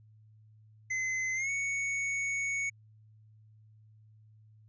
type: tone with pitch glide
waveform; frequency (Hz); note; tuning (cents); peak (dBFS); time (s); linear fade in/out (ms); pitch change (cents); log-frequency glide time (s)
square; 2050 to 2223; C7 to C#7; -36 to +4; -31; 0.9-2.7; 10; +140; 1.34-1.5
effects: added 108 Hz sine -56 dBFS peak until 4.68 s + resampled to 16000 Hz